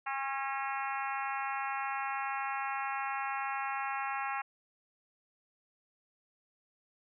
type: harmonic tone with a mistuned harmonic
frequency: 271.3 Hz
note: C#4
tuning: 37 cents flat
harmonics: 3 / 4 / 5 / 6 / 7 / 8 / 9 / 10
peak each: -37 / -39 / -41 / -43 / -44 / -45 / -46 / -47 dBFS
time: 0.06-4.42 s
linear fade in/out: 10 ms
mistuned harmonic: 6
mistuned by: +24 cents
effects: none